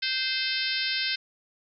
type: harmonic tone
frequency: 520 Hz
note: C5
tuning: 11 cents flat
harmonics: 3 / 4 / 5 / 6 / 7 / 8 / 9 / 10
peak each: -34 / -34 / -34 / -34 / -34 / -34 / -34 / -34 dBFS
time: 0.02-1.16 s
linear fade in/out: 10 ms
effects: none